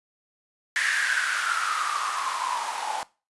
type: noise with band-pass filter sweep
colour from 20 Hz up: blue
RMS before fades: -27 dBFS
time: 0.76-3.03 s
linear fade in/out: 0 ms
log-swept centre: 1800 to 820 Hz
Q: 8.8
effects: noise-tail reverb RT60 0.3 s tail -20 dB re dry + resampled to 24000 Hz